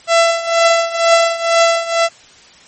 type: tone with tremolo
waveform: sawtooth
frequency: 670 Hz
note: E5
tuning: 28 cents sharp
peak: -3 dBFS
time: 0.07-2.09 s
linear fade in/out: 50 ms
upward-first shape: triangle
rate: 2.1 Hz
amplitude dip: 85%
effects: white hiss -43 dBFS RMS until 2.67 s + MP3 32 kbps